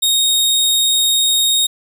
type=tone; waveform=sawtooth; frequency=3729 Hz; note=A#7; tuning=in tune; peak=-9 dBFS; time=0.02-1.67 s; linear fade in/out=10 ms; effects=none